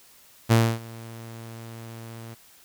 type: tone with ADSR envelope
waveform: sawtooth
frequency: 114.4 Hz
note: A#2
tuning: 32 cents flat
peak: -10 dBFS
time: 0.49-2.35 s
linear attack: 27 ms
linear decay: 270 ms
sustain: -24 dB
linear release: 18 ms
effects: white hiss -54 dBFS RMS until 2.64 s